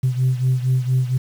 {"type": "beating tone pair", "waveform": "sine", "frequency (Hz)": [127.4, 131.7], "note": ["C3", "C3"], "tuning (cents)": [-46, 12], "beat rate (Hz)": 4.3, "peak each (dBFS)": [-16, -20], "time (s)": [0.03, 1.18], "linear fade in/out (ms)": 10, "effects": ["tanh soft clip ceiling -11 dBFS", "7-bit"]}